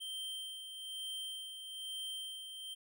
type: tone with tremolo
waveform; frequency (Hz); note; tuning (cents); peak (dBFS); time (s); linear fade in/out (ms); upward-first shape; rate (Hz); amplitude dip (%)
square; 3136; G7; 0; -40; 0-2.75; 20; sine; 1.1; 50
effects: none